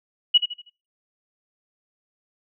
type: tone with echo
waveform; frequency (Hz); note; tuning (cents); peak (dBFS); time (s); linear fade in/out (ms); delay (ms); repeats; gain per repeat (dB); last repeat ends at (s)
sine; 2925; F#7; -21; -11; 0.34-0.38; 10; 80; 4; -9; 0.7
effects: noise-tail reverb RT60 0.3 s tail -21 dB re dry